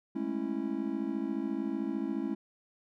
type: chord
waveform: triangle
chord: A major seventh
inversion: third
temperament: just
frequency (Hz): 206.2 / 220 / 275 / 330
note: G#3 / A3 / C#4 / E4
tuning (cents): -12 / 0 / -14 / +2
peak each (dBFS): -37 / -36 / -33 / -34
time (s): 0.15-2.35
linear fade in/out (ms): 10
effects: none